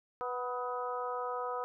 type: harmonic tone with a mistuned harmonic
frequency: 246.9 Hz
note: B3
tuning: in tune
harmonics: 2 / 3 / 4 / 5 / 6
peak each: -38 / -41 / -40 / -39 / -53 dBFS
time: 0.21-1.64 s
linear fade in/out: 0 ms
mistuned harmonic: 5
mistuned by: +35 cents
effects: none